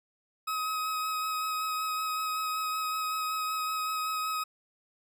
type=tone with vibrato; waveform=40% pulse; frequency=1269 Hz; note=D#6; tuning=34 cents sharp; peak=-29 dBFS; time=0.47-4.44 s; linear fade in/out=10 ms; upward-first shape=sine; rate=5.3 Hz; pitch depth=13 cents each way; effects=none